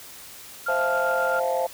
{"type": "tone with tremolo", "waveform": "sine", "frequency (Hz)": 1396.9, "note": "F6", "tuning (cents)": 0, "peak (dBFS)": -23, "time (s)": [0.66, 1.4], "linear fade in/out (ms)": 10, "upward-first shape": "sine", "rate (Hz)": 7.5, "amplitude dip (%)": 25}
{"type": "chord", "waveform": "sine", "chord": "F major seventh", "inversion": "second", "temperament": "just", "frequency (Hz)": [523.8, 654.8, 698.5, 873.1], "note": ["C5", "E5", "F5", "A5"], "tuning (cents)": [2, -12, 0, -14], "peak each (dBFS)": [-24, -28, -27, -28], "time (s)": [0.68, 1.67], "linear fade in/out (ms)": 10}
{"effects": ["tanh soft clip ceiling -14 dBFS", "white hiss -43 dBFS RMS until 1.73 s"]}